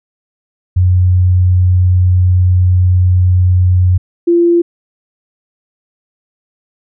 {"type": "tone pair in turn", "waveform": "sine", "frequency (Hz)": [90.9, 343.2], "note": ["F#2", "F4"], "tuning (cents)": [-30, -30], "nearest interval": "octave + major seventh", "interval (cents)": 2300, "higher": "second", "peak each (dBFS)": -6, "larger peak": "neither", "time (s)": [[0.76, 3.98], [4.27, 4.62]], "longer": "first", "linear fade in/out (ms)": 10, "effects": []}